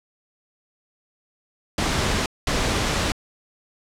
pink noise bursts at uneven times, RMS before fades -22 dBFS, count 2, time 1.78-2.26 / 2.47-3.12 s, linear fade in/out 2 ms, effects low-pass 7000 Hz 12 dB/octave

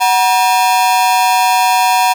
45% pulse ring-modulated tone, 850 Hz, G#5, 40 cents sharp, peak -6 dBFS, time 0-2.14 s, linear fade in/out 20 ms, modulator 105 Hz, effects none

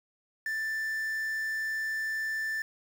triangle tone with quantisation, 1769 Hz, A6, 9 cents sharp, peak -28 dBFS, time 0.46-2.62 s, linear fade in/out 2 ms, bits 8, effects none

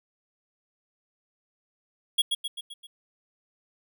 square tone with echo, 3322 Hz, G#7, in tune, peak -19 dBFS, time 2.18-2.22 s, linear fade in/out 10 ms, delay 130 ms, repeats 5, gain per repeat -5 dB, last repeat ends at 2.87 s, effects none

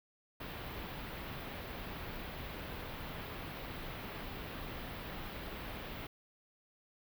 pink band-stop noise, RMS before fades -44 dBFS, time 0.4-6.07 s, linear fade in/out 5 ms, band 3800 to 15000 Hz, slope 24 dB/octave, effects none

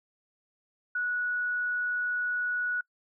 sine tone, 1467 Hz, F#6, 15 cents flat, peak -27 dBFS, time 0.95-2.81 s, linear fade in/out 5 ms, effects noise-tail reverb RT60 0.1 s tail -26 dB re dry

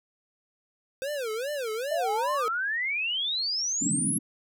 square tone with vibrato, 507 Hz, B4, 45 cents sharp, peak -30 dBFS, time 1.02-2.48 s, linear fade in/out 0 ms, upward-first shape sine, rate 2.5 Hz, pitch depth 280 cents each way
sine exponential sweep, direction up, 626 to 11300 Hz, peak -26 dBFS, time 1.91-4.18 s, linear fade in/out 5 ms
white band-pass noise, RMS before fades -30 dBFS, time 3.81-4.19 s, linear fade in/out 10 ms, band 140 to 300 Hz, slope 96 dB/octave
effects none

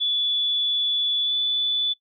sine tone with pitch glide, 3442 to 3476 Hz, A7 to A7, -39 to -22 cents, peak -20 dBFS, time 0-1.94 s, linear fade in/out 20 ms, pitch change +17 cents, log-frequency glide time 1.21-1.33 s, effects noise-tail reverb RT60 0.1 s tail -19 dB re dry

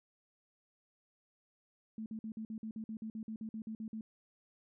sine tone bursts, 220 Hz, A3, in tune, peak -39 dBFS, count 16, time 1.98-4.01 s, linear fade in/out 2 ms, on 80 ms, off 50 ms, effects none

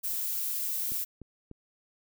violet noise, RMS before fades -32 dBFS, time 0.03-1.05 s, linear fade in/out 20 ms
click train, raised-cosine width 3 ms, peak -31 dBFS, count 3, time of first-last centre 0.92-1.513 s, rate 3.37 Hz
effects none

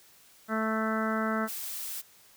harmonic tone, 220 Hz, A3, in tune, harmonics 1 / 2 / 3 / 4 / 5 / 6 / 7 / 8 / 9, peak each -30 / -37 / -35 / -42 / -39 / -33 / -37 / -43 / -43 dBFS, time 0.48-1.49 s, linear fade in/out 50 ms
blue noise, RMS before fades -37 dBFS, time 1.47-2.02 s, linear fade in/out 20 ms
effects white hiss -58 dBFS RMS until 2.36 s

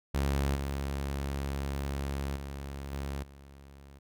sawtooth tone with level steps, 69.3 Hz, C#2, in tune, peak -23 / -28 / -34 / -30 / -46 dBFS, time 0.14-3.99 s, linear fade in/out 10 ms, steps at 0.55 / 2.36 / 2.92 / 3.23 s, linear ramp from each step 5 ms, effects none

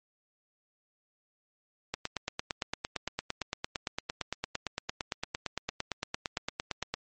click train, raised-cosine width 0.2 ms, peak -14 dBFS, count 45, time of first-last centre 1.94-6.94 s, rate 8.8 Hz, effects MP3 32 kbps

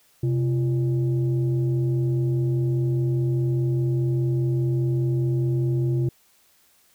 sine tone pair together, 129.3 / 343 Hz, C3 / F4, -20 / -31 cents, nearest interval octave + perfect fourth, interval 1689 cents, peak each -19 / -26 dBFS, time 0.23-6.09 s, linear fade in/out 5 ms, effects tanh soft clip ceiling -15 dBFS + white hiss -60 dBFS RMS until 6.94 s

